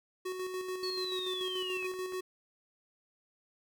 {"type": "tone with tremolo", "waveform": "square", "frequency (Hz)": 370, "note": "F#4", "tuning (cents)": 0, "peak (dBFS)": -35, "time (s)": [0.25, 2.21], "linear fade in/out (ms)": 10, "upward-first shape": "square", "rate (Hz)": 6.9, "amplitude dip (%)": 40}
{"type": "linear sweep", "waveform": "sine", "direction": "down", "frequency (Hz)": [4435, 2489], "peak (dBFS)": -36, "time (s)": [0.83, 1.87], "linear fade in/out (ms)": 5}
{"type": "clicks", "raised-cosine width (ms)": 0.5, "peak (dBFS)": [-37, -37, -37], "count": 3, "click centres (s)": [1.827, 1.938, 2.123]}
{"effects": []}